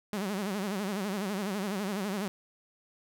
sawtooth tone with vibrato, 198.8 Hz, G3, 25 cents sharp, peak -27 dBFS, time 0.13-2.28 s, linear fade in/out 0 ms, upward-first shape sine, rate 12 Hz, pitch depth 130 cents each way, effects none

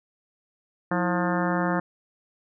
harmonic tone with a mistuned harmonic, 177.8 Hz, F3, 31 cents sharp, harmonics 1 / 2 / 3 / 4 / 5 / 6 / 7 / 8 / 9 / 10, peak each -26 / -29 / -31 / -32 / -33 / -34 / -34 / -35 / -36 / -36 dBFS, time 0.91-1.8 s, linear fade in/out 5 ms, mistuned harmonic 2, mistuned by -120 cents, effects none

